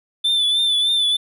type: tone with vibrato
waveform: triangle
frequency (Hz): 3520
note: A7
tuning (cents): 0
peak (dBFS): -14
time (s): 0.24-1.17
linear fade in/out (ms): 10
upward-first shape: triangle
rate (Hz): 3.3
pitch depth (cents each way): 53
effects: none